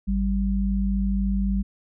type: tone pair together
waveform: sine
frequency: 51.91 / 195.5 Hz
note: G#1 / G3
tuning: 0 / -4 cents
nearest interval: octave + major seventh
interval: 2296 cents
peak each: -23 / -23 dBFS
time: 0.07-1.63 s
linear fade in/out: 20 ms
effects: none